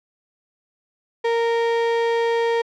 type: tone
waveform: 35% pulse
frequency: 463.6 Hz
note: A#4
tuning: 10 cents flat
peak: -16 dBFS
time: 1.24-2.62 s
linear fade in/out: 10 ms
effects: low-pass 3000 Hz 12 dB/octave